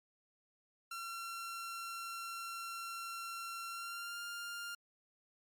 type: tone with pitch glide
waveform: sawtooth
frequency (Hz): 1363 to 1400.5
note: F6 to F6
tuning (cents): -43 to +4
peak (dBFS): -38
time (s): 0.91-4.75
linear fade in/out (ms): 5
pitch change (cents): +47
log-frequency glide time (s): 3.69-4.19
effects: MP3 96 kbps